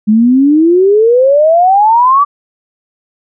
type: exponential sweep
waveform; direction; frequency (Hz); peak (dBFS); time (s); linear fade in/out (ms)
sine; up; 207.7 to 1174.7; -4; 0.07-2.25; 20
effects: none